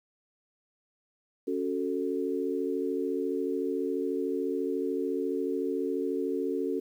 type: chord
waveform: sine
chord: F# minor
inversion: second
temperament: just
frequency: 277.5 / 370 / 444 Hz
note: C#4 / F#4 / A4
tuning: +2 / 0 / +16 cents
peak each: -32 dBFS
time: 1.47-6.8 s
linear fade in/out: 10 ms
effects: 10-bit